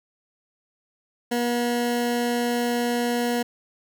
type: tone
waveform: 20% pulse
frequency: 240.1 Hz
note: B3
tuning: 49 cents flat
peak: -17 dBFS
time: 1.31-3.43 s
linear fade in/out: 10 ms
effects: none